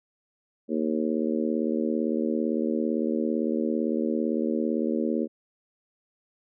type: harmonic tone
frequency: 77.78 Hz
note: D#2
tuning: in tune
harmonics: 3 / 4 / 5 / 6 / 7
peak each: -27 / -29 / -31 / -33 / -34 dBFS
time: 0.68-5.28 s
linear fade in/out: 50 ms
effects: none